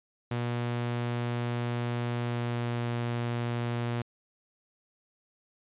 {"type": "tone with pitch glide", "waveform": "sawtooth", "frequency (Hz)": [120, 119.17], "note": ["B2", "A#2"], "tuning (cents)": [-49, 39], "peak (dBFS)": -25, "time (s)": [0.31, 4.02], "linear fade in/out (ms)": 5, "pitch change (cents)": -12, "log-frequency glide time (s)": [2.11, 2.91], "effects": ["resampled to 8000 Hz"]}